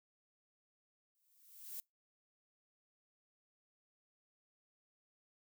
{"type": "noise with exponential growth", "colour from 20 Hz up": "violet", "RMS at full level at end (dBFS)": -43, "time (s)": [1.15, 1.8], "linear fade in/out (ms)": 0, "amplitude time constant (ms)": 140, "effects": ["noise-tail reverb RT60 0.2 s tail -26 dB re dry"]}